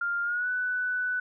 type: tone with pitch glide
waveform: sine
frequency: 1400 to 1491.8 Hz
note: F6 to F#6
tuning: +4 to +14 cents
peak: -26 dBFS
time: 0.01-1.2 s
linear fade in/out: 5 ms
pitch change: +110 cents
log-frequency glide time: 0.23-0.49 s
effects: none